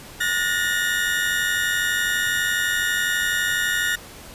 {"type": "tone cluster", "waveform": "35% pulse", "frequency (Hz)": [1445, 1776, 1868], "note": ["F#6", "A6", "A#6"], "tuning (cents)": [-41, 16, 3], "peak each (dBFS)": -23, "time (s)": [0.2, 3.96], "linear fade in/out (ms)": 10, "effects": ["pink hiss -41 dBFS RMS until 4.34 s", "resampled to 32000 Hz"]}